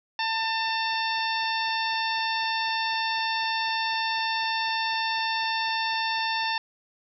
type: harmonic tone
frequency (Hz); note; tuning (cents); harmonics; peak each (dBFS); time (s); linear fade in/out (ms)
896; A5; +31; 1 / 2 / 3 / 4 / 5 / 6; -28 / -31 / -33 / -34 / -35 / -36; 0.19-6.58; 2
effects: none